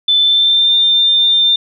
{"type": "tone with pitch glide", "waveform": "sine", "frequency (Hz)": [3520, 3598], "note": ["A7", "A7"], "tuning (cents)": [0, 38], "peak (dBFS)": -8, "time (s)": [0.08, 1.56], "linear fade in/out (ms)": 5, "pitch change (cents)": 38, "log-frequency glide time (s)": [0.18, 0.72], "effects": []}